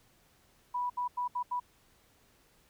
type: tone bursts at uneven times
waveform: sine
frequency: 983 Hz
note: B5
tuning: 8 cents flat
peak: -30 dBFS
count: 5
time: 0.74-0.9 / 0.97-1.08 / 1.17-1.28 / 1.35-1.43 / 1.51-1.6 s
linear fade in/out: 10 ms
effects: pink hiss -66 dBFS RMS until 2.69 s